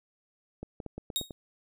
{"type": "clicks", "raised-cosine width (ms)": 2, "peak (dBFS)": -25, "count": 7, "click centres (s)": [0.63, 0.802, 0.863, 0.98, 1.102, 1.213, 1.308]}
{"type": "tone with exponential decay", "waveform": "sawtooth", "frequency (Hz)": 3755, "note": "A#7", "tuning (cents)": 12, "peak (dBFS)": -21, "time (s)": [1.16, 1.32], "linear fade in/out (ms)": 0, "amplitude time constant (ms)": 33}
{"effects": []}